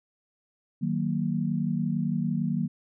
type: chord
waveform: sine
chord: D# minor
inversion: none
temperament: just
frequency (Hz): 155.56 / 186.68 / 233.3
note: D#3 / F#3 / A#3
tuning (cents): 0 / +16 / +2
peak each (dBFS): -29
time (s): 0.81-2.68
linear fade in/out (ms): 20
effects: none